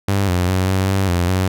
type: tone with pitch steps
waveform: sawtooth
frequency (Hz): 99.1 / 89.4 / 93.3 / 95.1 / 96.8 / 87.6 / 93.4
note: G2 / F2 / F#2 / F#2 / G2 / F2 / F#2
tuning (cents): +19 / +41 / +15 / +48 / -21 / +6 / +17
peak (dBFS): -11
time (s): 0.08-1.48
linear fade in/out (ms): 5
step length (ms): 200
effects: none